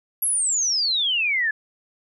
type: exponential sweep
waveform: sine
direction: down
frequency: 11570 to 1688 Hz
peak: -19 dBFS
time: 0.22-1.51 s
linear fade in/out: 5 ms
effects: none